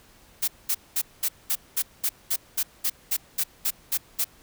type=noise bursts; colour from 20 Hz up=blue; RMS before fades=-24 dBFS; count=15; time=0.42-4.245 s; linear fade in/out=10 ms; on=59 ms; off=210 ms; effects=pink hiss -55 dBFS RMS until 4.42 s